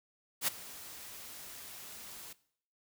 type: noise with ADSR envelope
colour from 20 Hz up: white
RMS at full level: -29 dBFS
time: 0.41-2.33 s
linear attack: 67 ms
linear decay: 12 ms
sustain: -19 dB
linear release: 5 ms
effects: noise-tail reverb RT60 0.6 s tail -19 dB re dry